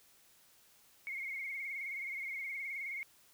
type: tone with vibrato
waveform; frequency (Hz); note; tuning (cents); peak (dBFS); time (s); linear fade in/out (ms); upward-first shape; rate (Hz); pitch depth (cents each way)
sine; 2171; C#7; -37; -38; 1.07-3.03; 0; sine; 19; 59
effects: white hiss -65 dBFS RMS until 3.33 s